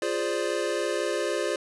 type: chord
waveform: square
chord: D half-diminished seventh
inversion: first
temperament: equal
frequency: 349.2 / 415.3 / 523.3 / 587.3 Hz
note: F4 / Ab4 / C5 / D5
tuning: 0 / 0 / 0 / 0 cents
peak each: -32 dBFS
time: 0.02-1.56 s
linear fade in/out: 2 ms
effects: resampled to 24000 Hz